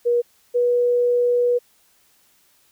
sine tone pair in turn, 479 / 486.2 Hz, A#4 / B4, +47 / -27 cents, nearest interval unison, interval 26 cents, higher second, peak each -15 dBFS, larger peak neither, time 0.05-0.22 / 0.54-1.59 s, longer second, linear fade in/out 20 ms, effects white hiss -59 dBFS RMS until 2.71 s

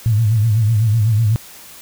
sine tone with vibrato, 109.8 Hz, A2, 3 cents flat, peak -11 dBFS, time 0.06-1.36 s, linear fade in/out 0 ms, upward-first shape sine, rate 8 Hz, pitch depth 110 cents each way, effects white hiss -39 dBFS RMS until 1.81 s

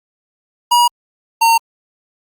square tone pair in turn, 960 / 914.9 Hz, B5 / A#5, -49 / -33 cents, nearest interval minor second, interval 84 cents, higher first, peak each -9 dBFS, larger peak neither, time 0.71-0.88 / 1.41-1.58 s, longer neither, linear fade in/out 10 ms, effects Opus 48 kbps

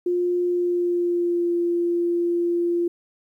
sine tone with pitch glide, 354.2 to 345.3 Hz, F4 to F4, +24 to -20 cents, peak -19 dBFS, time 0.06-2.88 s, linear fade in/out 5 ms, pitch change -44 cents, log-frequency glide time 0.43-1.54 s, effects 10-bit

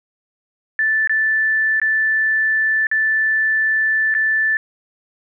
sine tone with dropouts, 1758 Hz, A6, 2 cents flat, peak -14 dBFS, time 0.79-4.57 s, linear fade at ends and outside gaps 1 ms, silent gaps 1.074-1.095 / 1.799-1.816 / 2.869-2.914 / 4.141-4.149 s, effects none

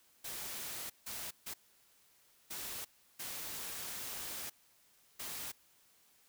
white noise bursts at uneven times, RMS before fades -43 dBFS, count 6, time 0.24-0.9 / 1.06-1.31 / 1.46-1.54 / 2.5-2.85 / 3.19-4.5 / 5.19-5.52 s, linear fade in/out 10 ms, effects white hiss -68 dBFS RMS until 6.28 s

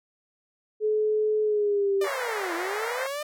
sine tone with pitch glide, 428.4 to 392.8 Hz, A4 to G4, -46 to +4 cents, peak -21 dBFS, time 0.8-2.08 s, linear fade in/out 50 ms, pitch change -150 cents, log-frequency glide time 1.43-1.96 s
sawtooth linear two-way sweep, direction down then up, 607 to 329.6 to 607 Hz, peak -26 dBFS, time 2.01-3.23 s, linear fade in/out 5 ms, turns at 2.54 s
white band-pass noise, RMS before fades -33 dBFS, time 2.04-3.07 s, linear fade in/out 5 ms, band 440 to 2200 Hz, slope 96 dB/octave
effects none

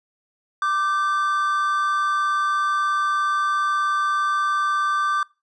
triangle tone pair together, 1179 / 1542.2 Hz, D6 / G6, +6 / -29 cents, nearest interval perfect fourth, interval 465 cents, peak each -18 / -24 dBFS, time 0.62-5.23 s, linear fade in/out 2 ms, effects noise-tail reverb RT60 0.3 s tail -24 dB re dry + resampled to 24000 Hz

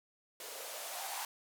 violet noise with band-pass filter sweep, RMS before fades -43 dBFS, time 0.4-1.25 s, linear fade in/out 2 ms, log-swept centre 450 to 890 Hz, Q 4.4, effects none

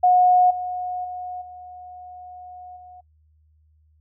sine tone with level steps, 726 Hz, F#5, 33 cents flat, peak -12 / -25 / -29 / -37 / -41 dBFS, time 0.03-3.01 s, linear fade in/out 10 ms, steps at 0.5 / 1.04 / 1.41 / 2.76 s, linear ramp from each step 10 ms, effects noise-tail reverb RT60 0.1 s tail -25 dB re dry + added 77 Hz sine -56 dBFS peak until 4 s

